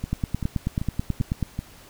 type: two click trains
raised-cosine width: 5 ms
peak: -15 / -11 dBFS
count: 5 / 13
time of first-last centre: 0.04-1.59 / 0.13-1.427 s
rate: 2.58 / 9.25 Hz
effects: pink hiss -49 dBFS RMS until 1.89 s